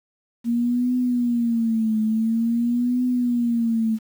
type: tone with vibrato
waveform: sine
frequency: 233.1 Hz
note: A#3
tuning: in tune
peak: -18 dBFS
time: 0.44-3.99 s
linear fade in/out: 50 ms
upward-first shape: triangle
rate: 0.48 Hz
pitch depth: 130 cents each way
effects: 8-bit